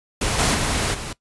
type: noise with level steps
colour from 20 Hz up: pink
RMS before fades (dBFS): -22 / -18 / -22 / -31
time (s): 0.21-1.13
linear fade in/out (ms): 5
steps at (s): 0.38 / 0.53 / 0.93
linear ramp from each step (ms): 20
effects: noise-tail reverb RT60 0.1 s tail -19 dB re dry + resampled to 24000 Hz